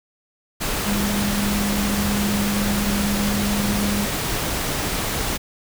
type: tone in noise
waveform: sine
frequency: 203.8 Hz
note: G#3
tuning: 32 cents flat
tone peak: -21 dBFS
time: 0.85-4.06 s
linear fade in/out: 20 ms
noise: pink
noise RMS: -24 dBFS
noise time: 0.6-5.38 s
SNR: 0 dB
effects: none